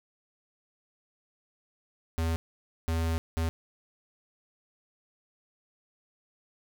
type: tone bursts at uneven times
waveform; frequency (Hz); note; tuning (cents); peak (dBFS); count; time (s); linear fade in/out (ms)
square; 82; E2; -9; -27; 3; 2.18-2.36 / 2.88-3.18 / 3.37-3.49; 0
effects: none